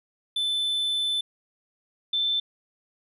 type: tone pair in turn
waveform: triangle / sine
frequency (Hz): 3520 / 3539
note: A7 / A7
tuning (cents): 0 / +9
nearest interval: unison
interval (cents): 9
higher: second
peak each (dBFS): -22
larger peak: neither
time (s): 0.36-1.21 / 2.13-2.4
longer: first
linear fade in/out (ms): 5
effects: resampled to 32000 Hz